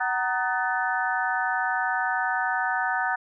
harmonic tone with a mistuned harmonic, 250 Hz, B3, 21 cents sharp, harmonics 3 / 4 / 5 / 6 / 7, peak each -28 / -30 / -33 / -28 / -30 dBFS, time 0-3.16 s, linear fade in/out 10 ms, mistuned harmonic 4, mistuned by -120 cents, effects none

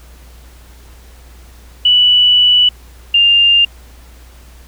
sine tone pair in turn, 2960 / 2801 Hz, F#7 / F7, 0 / +4 cents, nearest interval minor second, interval 96 cents, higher first, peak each -6 dBFS, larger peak neither, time 1.85-2.69 / 3.14-3.65 s, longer first, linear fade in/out 5 ms, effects added 60 Hz sine -37 dBFS peak until 4.67 s + pink hiss -45 dBFS RMS until 4.67 s

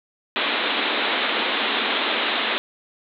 white band-pass noise, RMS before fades -23 dBFS, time 0.36-2.58 s, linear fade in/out 0 ms, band 210 to 3900 Hz, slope 96 dB/octave, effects none

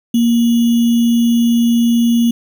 sine tone with sample-and-hold, 234.4 Hz, A#3, 10 cents sharp, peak -9 dBFS, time 0.14-2.31 s, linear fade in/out 5 ms, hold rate 3150 Hz, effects none

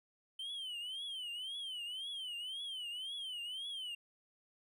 triangle tone with vibrato, 3075 Hz, G7, 34 cents flat, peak -39 dBFS, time 0.39-3.95 s, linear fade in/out 5 ms, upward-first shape triangle, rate 1.9 Hz, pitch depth 180 cents each way, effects none

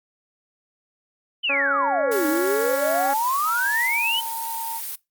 sine exponential two-way sweep, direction down then up, 3099 to 299.1 to 3099 Hz, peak -20 dBFS, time 1.43-4.21 s, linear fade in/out 20 ms, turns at 2.27 s
harmonic tone, 278.8 Hz, C#4, 10 cents sharp, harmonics 1 / 2 / 3 / 4 / 5 / 6 / 7 / 8, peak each -34 / -27 / -33 / -33 / -31 / -32 / -40 / -42 dBFS, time 1.49-3.14 s, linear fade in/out 10 ms
blue noise, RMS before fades -31 dBFS, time 2.11-4.96 s, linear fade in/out 10 ms
sine tone with pitch glide, 951 to 912.3 Hz, A#5 to A#5, +34 to -38 cents, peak -28 dBFS, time 3.44-4.81 s, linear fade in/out 50 ms, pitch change -72 cents, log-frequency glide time 3.57-4.16 s
effects noise-tail reverb RT60 0.2 s tail -22 dB re dry + Opus 48 kbps

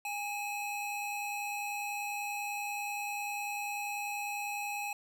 square tone pair together, 818.6 / 2566 Hz, G#5 / E7, -25 / -47 cents, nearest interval octave + minor sixth, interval 1978 cents, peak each -38 / -39 dBFS, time 0.05-4.93 s, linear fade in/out 2 ms, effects none

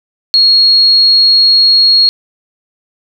sine tone, 4300 Hz, C8, 47 cents sharp, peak -4 dBFS, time 0.34-2.09 s, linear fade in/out 0 ms, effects none

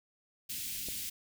white band-stop noise, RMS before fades -39 dBFS, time 0.49-1.1 s, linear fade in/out 10 ms, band 270 to 2300 Hz, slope 24 dB/octave
click, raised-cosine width 2 ms, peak -30 dBFS, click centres 0.886 s
effects none

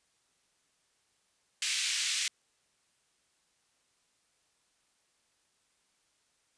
pink band-pass noise, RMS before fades -32 dBFS, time 1.62-2.28 s, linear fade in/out 2 ms, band 2200 to 8800 Hz, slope 24 dB/octave, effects white hiss -73 dBFS RMS until 6.57 s + resampled to 22050 Hz

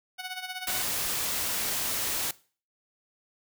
10% pulse tone with tremolo, 740 Hz, F#5, in tune, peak -24 dBFS, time 0.18-0.83 s, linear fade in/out 20 ms, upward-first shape sine, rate 16 Hz, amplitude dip 70%
white noise, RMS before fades -30 dBFS, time 0.67-2.31 s, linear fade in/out 2 ms
effects noise-tail reverb RT60 0.4 s tail -20 dB re dry

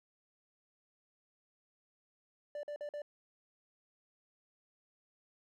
triangle tone bursts, 587.3 Hz, D5, in tune, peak -37 dBFS, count 4, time 2.55-3.019 s, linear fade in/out 2 ms, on 82 ms, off 47 ms, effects none

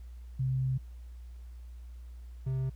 sine / triangle tone pair in turn, 130.81 / 131.45 Hz, C3 / C3, 0 / +8 cents, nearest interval unison, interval 8 cents, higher second, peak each -27 dBFS, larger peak neither, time 0.39-0.78 / 2.46-2.7 s, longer first, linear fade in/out 10 ms, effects added 60 Hz sine -43 dBFS peak until 2.75 s + pink hiss -68 dBFS RMS until 2.75 s

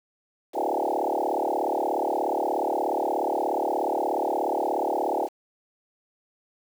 sine tone with frequency modulation, 590 Hz, D5, 8 cents sharp, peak -22 dBFS, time 0.53-5.29 s, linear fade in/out 50 ms, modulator 36.8 Hz, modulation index 7.8, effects high-pass 300 Hz 12 dB/octave + 8-bit

